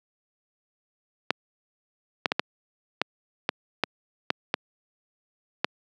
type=clicks; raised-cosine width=0.3 ms; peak=-5 dBFS; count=10; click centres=1.306 / 2.258 / 2.319 / 2.395 / 3.016 / 3.491 / 3.837 / 4.304 / 4.541 / 5.645 s; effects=high-pass 200 Hz 12 dB/octave